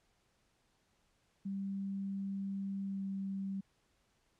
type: tone with pitch glide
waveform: sine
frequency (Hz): 196 to 194.53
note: G3 to G3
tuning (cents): 0 to -13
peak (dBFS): -36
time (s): 1.45-3.61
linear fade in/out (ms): 10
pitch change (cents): -13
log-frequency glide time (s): 2.85-3.03
effects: pink hiss -75 dBFS RMS until 4.39 s + low-pass 9000 Hz 12 dB/octave